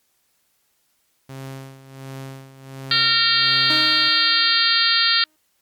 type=tone with tremolo; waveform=sawtooth; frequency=134.2 Hz; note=C3; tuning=44 cents sharp; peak=-27 dBFS; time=1.29-4.09 s; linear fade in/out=5 ms; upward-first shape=sine; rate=1.4 Hz; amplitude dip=75%
type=harmonic tone; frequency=459.4 Hz; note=A#4; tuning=25 cents flat; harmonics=3 / 4 / 5 / 6 / 7 / 8 / 9 / 10; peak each=-23 / -23 / -29 / -27 / -23 / -23 / -21 / -20 dBFS; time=2.91-5.24 s; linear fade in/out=2 ms
type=tone with exponential decay; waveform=sawtooth; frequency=310.1 Hz; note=D#4; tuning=6 cents flat; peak=-21 dBFS; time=3.7-5.36 s; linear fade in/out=0 ms; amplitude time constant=360 ms
effects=white hiss -66 dBFS RMS until 5.61 s + MP3 96 kbps